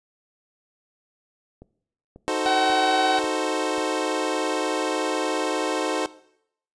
click train, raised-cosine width 2 ms, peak -30 dBFS, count 5, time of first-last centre 1.62-3.782 s, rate 1.85 Hz
25% pulse chord, D# diminished seventh, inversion none, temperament equal, 311.1 / 370 / 440 / 523.3 Hz, D#4 / F#4 / A4 / C5, 0 / 0 / 0 / 0 cents, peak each -25 dBFS, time 2.28-6.06 s, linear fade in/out 0 ms
harmonic tone, 759 Hz, F#5, 44 cents sharp, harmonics 1 / 2 / 3 / 4 / 5 / 6 / 7, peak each -21 / -28 / -36 / -36 / -31 / -36 / -44 dBFS, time 2.46-3.19 s, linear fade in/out 0 ms
effects noise-tail reverb RT60 0.7 s tail -18 dB re dry + resampled to 22050 Hz

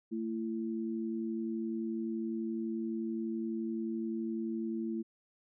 sine tone pair together, 224.1 / 335.8 Hz, A3 / E4, +32 / +32 cents, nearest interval perfect fifth, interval 700 cents, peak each -35 / -37 dBFS, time 0.11-5.03 s, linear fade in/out 20 ms, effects none

